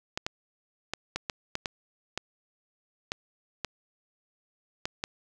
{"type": "clicks", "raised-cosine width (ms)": 0.2, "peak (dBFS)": -13, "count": 12, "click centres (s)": [0.175, 0.265, 0.936, 1.16, 1.298, 1.554, 1.658, 2.176, 3.119, 3.647, 4.855, 5.039], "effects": []}